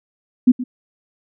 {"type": "tone with echo", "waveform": "sine", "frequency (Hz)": 250, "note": "B3", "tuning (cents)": 21, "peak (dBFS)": -6, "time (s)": [0.47, 0.52], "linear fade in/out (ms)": 10, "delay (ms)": 120, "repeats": 1, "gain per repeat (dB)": -15, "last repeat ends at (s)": 0.64, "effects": []}